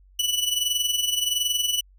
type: tone with amplitude modulation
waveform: sawtooth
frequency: 2960 Hz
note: F#7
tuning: in tune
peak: -16 dBFS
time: 0.19-1.81 s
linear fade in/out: 5 ms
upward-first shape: sine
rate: 21.4 Hz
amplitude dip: 65%
effects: added 47 Hz sine -51 dBFS peak until 1.98 s